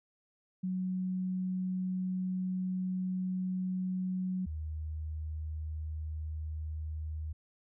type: tone pair in turn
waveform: sine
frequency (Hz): 185 / 77.78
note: F#3 / D#2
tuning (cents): 0 / 0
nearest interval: octave + minor third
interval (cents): 1500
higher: first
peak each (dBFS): -31 / -35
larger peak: first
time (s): 0.63-4.46 / 4.46-7.33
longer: first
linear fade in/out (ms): 10
effects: none